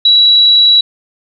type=tone; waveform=sine; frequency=3910 Hz; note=B7; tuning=18 cents flat; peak=-4 dBFS; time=0.05-0.81 s; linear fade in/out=5 ms; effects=none